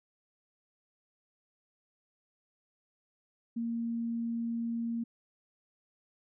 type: tone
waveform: sine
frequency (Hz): 232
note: A#3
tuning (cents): -8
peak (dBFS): -31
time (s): 3.56-5.04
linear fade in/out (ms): 10
effects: none